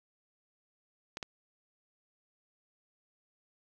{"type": "clicks", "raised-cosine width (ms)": 0.2, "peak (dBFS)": [-21, -20], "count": 2, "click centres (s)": [1.171, 1.228], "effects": []}